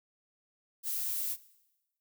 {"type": "noise", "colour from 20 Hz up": "violet", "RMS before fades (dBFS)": -34, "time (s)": [0.83, 1.37], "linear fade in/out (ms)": 50, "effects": ["noise-tail reverb RT60 1.0 s tail -19 dB re dry"]}